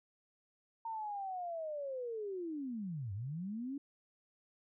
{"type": "linear two-way sweep", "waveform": "sine", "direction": "down then up", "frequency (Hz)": [920, 92.5, 287.8], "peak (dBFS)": -38, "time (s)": [0.85, 3.78], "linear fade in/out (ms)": 5, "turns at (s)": 3.13, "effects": []}